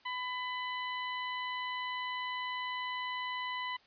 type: tone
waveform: 20% pulse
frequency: 1000 Hz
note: B5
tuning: 21 cents sharp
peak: -30 dBFS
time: 0.05-3.77 s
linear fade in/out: 10 ms
effects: white hiss -64 dBFS RMS until 3.86 s + resampled to 11025 Hz